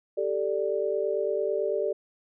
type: chord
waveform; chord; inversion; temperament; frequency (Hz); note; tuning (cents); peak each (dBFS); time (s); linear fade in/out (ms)
sine; G suspended second; none; just; 392 / 441 / 588; G4 / A4 / D5; 0 / +4 / +2; -29; 0.17-1.93; 10
effects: none